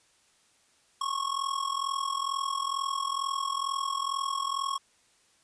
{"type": "tone with amplitude modulation", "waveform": "square", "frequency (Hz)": 1096, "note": "C#6", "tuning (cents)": -20, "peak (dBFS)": -26, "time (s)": [1.01, 4.78], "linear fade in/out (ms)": 5, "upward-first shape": "sine", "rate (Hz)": 42.2, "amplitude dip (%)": 80, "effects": ["white hiss -65 dBFS RMS until 5.43 s", "resampled to 22050 Hz"]}